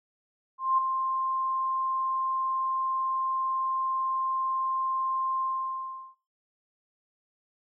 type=tone with ADSR envelope; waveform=sine; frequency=1053 Hz; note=C6; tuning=11 cents sharp; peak=-19 dBFS; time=0.58-6.15 s; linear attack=200 ms; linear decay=7 ms; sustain=-7 dB; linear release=730 ms; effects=noise-tail reverb RT60 0.5 s tail -23 dB re dry